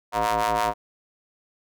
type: ring-modulated tone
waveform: sawtooth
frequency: 110 Hz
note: A2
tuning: in tune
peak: -14 dBFS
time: 0.12-0.74 s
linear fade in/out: 50 ms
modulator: 828 Hz
effects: none